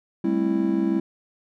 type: chord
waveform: triangle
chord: A minor seventh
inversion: third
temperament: just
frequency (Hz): 198 / 220 / 264 / 330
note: G3 / A3 / C4 / E4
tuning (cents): +18 / 0 / +16 / +2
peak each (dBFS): -23 / -27 / -25 / -21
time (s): 0.24-1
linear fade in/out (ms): 5
effects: none